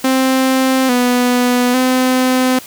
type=tone with pitch steps; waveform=sawtooth; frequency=262.2 / 246.8 / 256.2 Hz; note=C4 / B3 / C4; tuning=+4 / -1 / -36 cents; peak=-7 dBFS; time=0.04-2.59 s; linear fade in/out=5 ms; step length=850 ms; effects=white hiss -35 dBFS RMS until 2.66 s